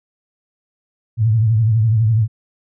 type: tone with vibrato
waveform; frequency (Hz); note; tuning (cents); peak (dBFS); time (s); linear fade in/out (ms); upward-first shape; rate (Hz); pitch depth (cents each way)
sine; 111.2; A2; +19; -11; 1.17-2.28; 50; triangle; 12; 120
effects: none